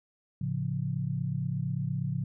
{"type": "chord", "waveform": "sine", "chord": "A augmented", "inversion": "none", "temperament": "equal", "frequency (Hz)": [110, 138.59, 174.61], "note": ["A2", "C#3", "E#3"], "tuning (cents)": [0, 0, 0], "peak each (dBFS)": [-35, -31, -34], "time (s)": [0.41, 2.24], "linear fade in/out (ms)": 5, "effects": []}